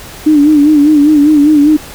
sine tone with vibrato, 297.4 Hz, D4, 22 cents sharp, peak -3 dBFS, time 0.26-1.77 s, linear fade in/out 10 ms, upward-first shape sine, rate 5 Hz, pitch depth 74 cents each way, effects pink hiss -30 dBFS RMS until 1.94 s

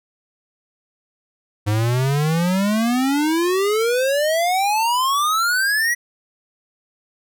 square exponential sweep, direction up, 102.2 to 1956 Hz, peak -17 dBFS, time 1.66-5.95 s, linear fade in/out 20 ms, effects none

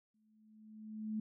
sine tone with exponential growth, 216.2 Hz, A3, 30 cents flat, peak -34 dBFS, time 0.14-1.2 s, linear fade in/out 5 ms, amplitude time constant 230 ms, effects none

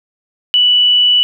sine tone, 2960 Hz, F#7, in tune, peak -7 dBFS, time 0.54-1.23 s, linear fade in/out 0 ms, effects none

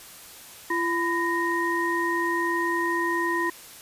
sine tone cluster, 341.4 / 1003 / 1859 Hz, F4 / B5 / A#6, -39 / +26 / -5 cents, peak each -27 dBFS, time 0.7-3.5 s, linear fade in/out 5 ms, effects white hiss -45 dBFS RMS until 3.81 s + resampled to 32000 Hz

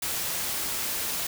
white noise, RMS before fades -30 dBFS, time 0.02-1.27 s, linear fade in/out 5 ms, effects none

